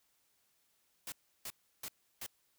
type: noise bursts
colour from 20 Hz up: white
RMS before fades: -43 dBFS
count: 4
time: 1.07-2.264 s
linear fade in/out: 2 ms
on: 51 ms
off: 330 ms
effects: white hiss -75 dBFS RMS until 2.58 s